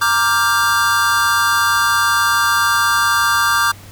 square chord, G minor seventh, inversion first, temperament equal with one note detuned, 932.3 / 1174.7 / 1396.9 / 1583.5 Hz, Bb5 / D6 / F6 / G6, 0 / 0 / 0 / +17 cents, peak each -23 / -17 / -21 / -18 dBFS, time 0.01-3.72 s, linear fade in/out 10 ms, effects added 97 Hz sine -38 dBFS peak until 3.91 s + pink hiss -41 dBFS RMS until 3.91 s

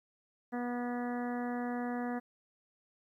harmonic tone, 243.3 Hz, B3, 26 cents flat, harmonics 1 / 2 / 3 / 4 / 5 / 6 / 7 / 8, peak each -35 / -42 / -41 / -49 / -49 / -52 / -48 / -52 dBFS, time 0.52-2.2 s, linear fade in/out 20 ms, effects 12-bit

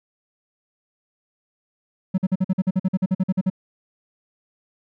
triangle tone bursts, 187 Hz, F#3, 19 cents sharp, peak -14 dBFS, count 16, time 2.14-3.501 s, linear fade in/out 10 ms, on 41 ms, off 47 ms, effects none

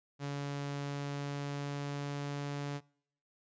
sawtooth tone with pitch glide, 142.1 to 143.17 Hz, C#3 to D3, +43 to -44 cents, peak -32 dBFS, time 0.19-2.81 s, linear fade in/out 50 ms, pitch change +13 cents, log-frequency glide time 0.64-2.52 s, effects noise-tail reverb RT60 0.7 s tail -26 dB re dry + resampled to 16000 Hz

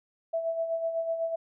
sine tone with tremolo, 659.3 Hz, E5, in tune, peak -25 dBFS, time 0.33-1.36 s, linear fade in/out 10 ms, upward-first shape sine, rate 8 Hz, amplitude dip 55%, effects none

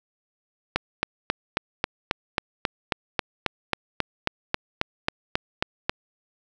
click train, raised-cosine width 0.3 ms, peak -5 dBFS, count 20, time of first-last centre 0.76-5.895 s, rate 3.7 Hz, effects none

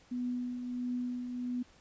sine tone with tremolo, 246.9 Hz, B3, in tune, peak -31 dBFS, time 0.11-1.63 s, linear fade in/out 10 ms, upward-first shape triangle, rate 1.5 Hz, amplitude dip 50%, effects pink hiss -62 dBFS RMS until 1.8 s + resampled to 16000 Hz

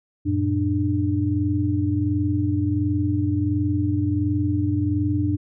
sine tone cluster, 92.7 / 114.1 / 296.9 Hz, F#2 / A#2 / D4, +4 / -37 / +19 cents, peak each -23 / -26 / -22 dBFS, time 0.25-5.37 s, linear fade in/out 20 ms, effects none

